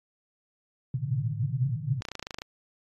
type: band-pass noise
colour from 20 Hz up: pink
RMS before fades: -29 dBFS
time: 0.94-2.01 s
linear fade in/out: 2 ms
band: 110 to 150 Hz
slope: 96 dB/octave
type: clicks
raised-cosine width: 0.2 ms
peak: -18 dBFS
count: 12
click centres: 2.021 / 2.052 / 2.086 / 2.117 / 2.153 / 2.195 / 2.227 / 2.269 / 2.308 / 2.344 / 2.386 / 2.419 s
effects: AAC 32 kbps